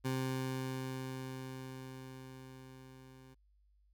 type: tone with level ramp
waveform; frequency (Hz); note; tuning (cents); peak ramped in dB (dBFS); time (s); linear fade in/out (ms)
20% pulse; 130.81; C3; 0; -28 to -51; 0.04-3.35; 20
effects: added 50 Hz sine -66 dBFS peak until 3.93 s